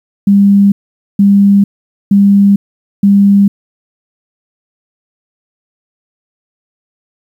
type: tone bursts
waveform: sine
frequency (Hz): 200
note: G3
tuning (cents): +35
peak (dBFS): -3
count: 4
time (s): 0.27-3.48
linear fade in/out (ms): 5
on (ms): 450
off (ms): 470
effects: 7-bit